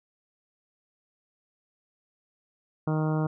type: harmonic tone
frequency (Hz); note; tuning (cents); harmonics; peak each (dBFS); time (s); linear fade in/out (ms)
155.56; D#3; 0; 1 / 2 / 3 / 4 / 5 / 6 / 7 / 8 / 9; -25 / -31 / -35 / -37 / -39 / -41 / -42 / -43 / -44; 2.87-3.27; 5
effects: none